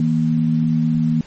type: tone pair together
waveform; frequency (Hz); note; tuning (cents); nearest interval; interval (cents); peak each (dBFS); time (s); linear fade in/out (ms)
sine; 160.16 / 236.5; E3 / A#3; -50 / +25; perfect fifth; 675; -17; 0-1.21; 2
effects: pink hiss -45 dBFS RMS until 1.26 s + MP3 32 kbps